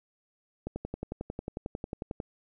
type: click train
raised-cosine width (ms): 2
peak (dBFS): -21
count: 18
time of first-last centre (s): 0.67-2.202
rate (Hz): 11.1
effects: none